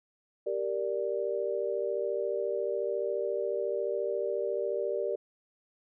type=chord; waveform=sine; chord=G minor; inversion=none; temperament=equal; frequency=392 / 466.2 / 587.3 Hz; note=G4 / Bb4 / D5; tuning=0 / 0 / 0 cents; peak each=-33 dBFS; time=0.46-5.16 s; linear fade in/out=10 ms; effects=none